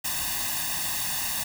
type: noise with comb filter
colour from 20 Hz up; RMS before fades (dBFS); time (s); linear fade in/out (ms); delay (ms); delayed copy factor
white; -29; 0.04-1.44; 10; 1.1; +0.95
effects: none